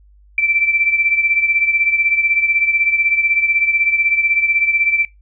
sine beating tone pair, 2334 / 2350 Hz, D7 / D7, -11 / +1 cents, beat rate 16 Hz, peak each -14 / -20 dBFS, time 0.38-5.05 s, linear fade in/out 2 ms, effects noise-tail reverb RT60 0.2 s tail -23 dB re dry + added 50 Hz sine -45 dBFS peak until 5.21 s

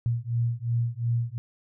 sine beating tone pair, 116.54 / 119.34 Hz, A#2 / A#2, 0 / +41 cents, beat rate 2.8 Hz, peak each -27 dBFS, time 0.06-1.38 s, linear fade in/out 0 ms, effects none

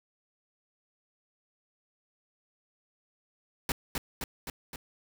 pink noise with echo, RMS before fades -29 dBFS, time 3.69-3.72 s, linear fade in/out 2 ms, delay 260 ms, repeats 4, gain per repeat -3 dB, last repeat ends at 4.76 s, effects none

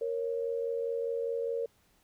sine tone pair together, 466.2 / 551.1 Hz, A#4 / C#5, 0 / -10 cents, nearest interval minor third, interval 290 cents, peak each -31 / -36 dBFS, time 0.01-1.66 s, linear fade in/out 5 ms, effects pink hiss -68 dBFS RMS until 2.03 s

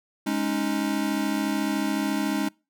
square chord, Ab suspended fourth, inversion none, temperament equal, 207.7 / 277.2 / 311.1 Hz, Ab3 / Db4 / Eb4, 0 / 0 / 0 cents, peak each -29 dBFS, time 0.26-2.49 s, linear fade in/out 10 ms, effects noise-tail reverb RT60 0.3 s tail -26 dB re dry

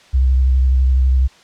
sine tone with vibrato, 64.8 Hz, C2, 16 cents flat, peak -10 dBFS, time 0.13-1.28 s, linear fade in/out 20 ms, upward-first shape triangle, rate 12 Hz, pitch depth 45 cents each way, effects white hiss -47 dBFS RMS until 1.43 s + low-pass 5000 Hz 12 dB/octave

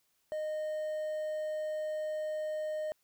triangle tone with quantisation, 616 Hz, D#5, 17 cents flat, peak -31 dBFS, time 0.32-2.92 s, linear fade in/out 0 ms, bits 10, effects white hiss -75 dBFS RMS until 3.03 s

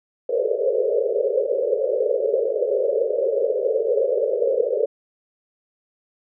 pink band-pass noise, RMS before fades -21 dBFS, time 0.29-4.86 s, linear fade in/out 5 ms, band 410 to 580 Hz, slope 96 dB/octave, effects none

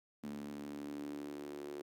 sawtooth tone with high-pass filter sweep, 72.5 Hz, D2, 22 cents flat, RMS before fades -45 dBFS, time 0.23-1.82 s, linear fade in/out 10 ms, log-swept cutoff 230 to 360 Hz, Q 6.3, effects none

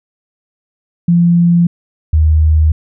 sine tone pair in turn, 172.1 / 77.98 Hz, F3 / D#2, -25 / +4 cents, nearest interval octave + major second, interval 1371 cents, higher first, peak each -6 dBFS, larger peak neither, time 1.08-1.67 / 2.13-2.72 s, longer neither, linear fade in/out 5 ms, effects none

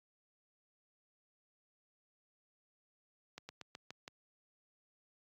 slowing click train, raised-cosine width 0.2 ms, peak -29 dBFS, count 6, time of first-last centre 3.38-4.079 s, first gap 110 ms, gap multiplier 1.12, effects high-pass 100 Hz 12 dB/octave + AAC 48 kbps

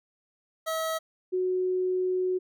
25% pulse / sine tone pair in turn, 644 / 368.3 Hz, E5 / F#4, -41 / -8 cents, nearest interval minor seventh, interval 967 cents, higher first, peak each -24 dBFS, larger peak neither, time 0.66-0.99 / 1.32-2.39 s, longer second, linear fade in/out 20 ms, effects none

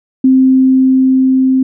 sine tone with level ramp, 261.6 Hz, C4, in tune, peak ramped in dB -4 to -7 dBFS, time 0.24-1.63 s, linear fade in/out 5 ms, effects none

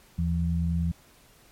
sine tone pair together, 79.5 / 168.45 Hz, D#2 / E3, +38 / +38 cents, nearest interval octave + minor second, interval 1300 cents, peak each -26 dBFS, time 0.18-0.92 s, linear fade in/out 10 ms, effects pink hiss -57 dBFS RMS until 1.51 s + MP3 64 kbps

